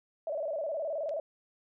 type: tone with vibrato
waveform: sine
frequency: 612 Hz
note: D#5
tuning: 29 cents flat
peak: -31 dBFS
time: 0.27-1.2 s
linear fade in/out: 2 ms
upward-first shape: square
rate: 19 Hz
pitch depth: 110 cents each way
type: click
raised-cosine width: 0.2 ms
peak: -35 dBFS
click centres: 1.093 s
effects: none

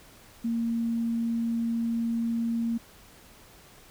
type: tone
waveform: sine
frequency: 231 Hz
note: A#3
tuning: 16 cents flat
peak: -25 dBFS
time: 0.44-2.78 s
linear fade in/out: 10 ms
effects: pink hiss -53 dBFS RMS until 3.9 s

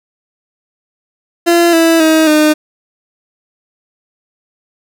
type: tone with pitch steps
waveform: 30% pulse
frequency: 341.8 / 329.2 / 317.1 / 305.4 Hz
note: F4 / E4 / D#4 / D#4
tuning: -37 / -2 / +33 / -32 cents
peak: -4 dBFS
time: 1.46-2.54 s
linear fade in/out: 20 ms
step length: 270 ms
effects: none

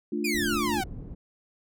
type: chord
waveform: sine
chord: D minor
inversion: second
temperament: equal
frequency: 220 / 293.7 / 349.2 Hz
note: A3 / D4 / F4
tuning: 0 / 0 / 0 cents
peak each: -31 dBFS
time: 0.12-0.81 s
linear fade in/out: 5 ms
type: exponential sweep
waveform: sawtooth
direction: down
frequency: 2520 to 724 Hz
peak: -24 dBFS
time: 0.24-0.84 s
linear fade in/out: 10 ms
type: low-pass noise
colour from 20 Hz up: pink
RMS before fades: -39 dBFS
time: 0.34-1.15 s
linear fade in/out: 10 ms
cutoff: 250 Hz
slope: 12 dB/octave
effects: none

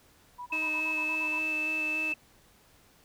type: tone bursts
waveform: sine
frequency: 980 Hz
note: B5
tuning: 14 cents flat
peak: -37 dBFS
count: 9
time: 0.38-1.402 s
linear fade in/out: 20 ms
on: 86 ms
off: 31 ms
type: tone with vibrato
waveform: sawtooth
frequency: 311.1 Hz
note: D#4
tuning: in tune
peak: -35 dBFS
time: 0.52-2.13 s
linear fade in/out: 10 ms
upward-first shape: square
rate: 3.5 Hz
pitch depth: 12 cents each way
type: tone with pitch glide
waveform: sine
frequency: 2601 to 2630 Hz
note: E7 to E7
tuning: -24 to -5 cents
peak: -28 dBFS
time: 0.52-2.14 s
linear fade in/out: 5 ms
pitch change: +19 cents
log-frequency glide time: 0.93-1.31 s
effects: pink hiss -61 dBFS RMS until 3.04 s

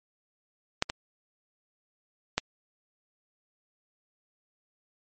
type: clicks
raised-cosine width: 0.2 ms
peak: -6 / -14 / -7 dBFS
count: 3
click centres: 0.824 / 0.899 / 2.38 s
effects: MP3 32 kbps

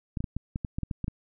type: clicks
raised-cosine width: 5 ms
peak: -18 dBFS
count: 11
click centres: 0.172 / 0.205 / 0.242 / 0.366 / 0.559 / 0.648 / 0.785 / 0.833 / 0.912 / 1.043 / 1.081 s
effects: none

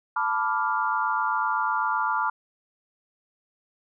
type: chord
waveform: sine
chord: B half-diminished seventh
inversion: third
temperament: equal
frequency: 880 / 987.8 / 1174.7 / 1396.9 Hz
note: A5 / B5 / D6 / F6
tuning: 0 / 0 / 0 / 0 cents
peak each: -28 dBFS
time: 0.16-2.3 s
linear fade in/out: 5 ms
effects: none

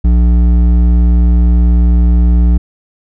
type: tone with hard clipping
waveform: sine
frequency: 59.3 Hz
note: A#1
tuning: 30 cents sharp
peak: -7 dBFS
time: 0.04-2.58 s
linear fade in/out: 10 ms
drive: 9 dB
effects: none

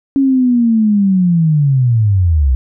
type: linear sweep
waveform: sine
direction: down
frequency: 277.2 to 61.3 Hz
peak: -8 dBFS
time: 0.16-2.55 s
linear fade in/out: 0 ms
effects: none

